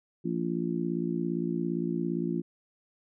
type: harmonic tone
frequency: 57.5 Hz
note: A#1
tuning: 23 cents flat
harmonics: 3 / 4 / 5 / 6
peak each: -32 / -34 / -34 / -33 dBFS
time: 0.24-2.42 s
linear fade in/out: 20 ms
effects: none